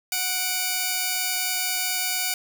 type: tone pair together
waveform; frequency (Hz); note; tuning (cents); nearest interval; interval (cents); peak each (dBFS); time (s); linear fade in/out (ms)
5% pulse; 737.4 / 2341; F#5 / D7; -6 / -6; octave + minor sixth; 2000; -16; 0.12-2.34; 2
effects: none